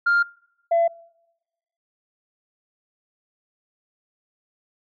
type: tone pair in turn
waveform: sine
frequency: 1400 / 675 Hz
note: F6 / E5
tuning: +4 / +41 cents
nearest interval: octave + minor second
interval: 1263 cents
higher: first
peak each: -14 dBFS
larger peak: neither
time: 0.06-0.23 / 0.71-0.88 s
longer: neither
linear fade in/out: 10 ms
effects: noise-tail reverb RT60 1.0 s tail -26 dB re dry + tanh soft clip ceiling -13 dBFS